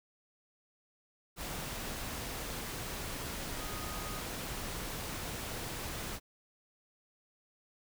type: tone in noise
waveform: sine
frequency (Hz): 1244.5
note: D#6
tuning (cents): 0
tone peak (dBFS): -47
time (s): 3.57-4.23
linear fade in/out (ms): 50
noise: pink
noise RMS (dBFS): -40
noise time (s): 1.36-6.2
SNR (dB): -10
effects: none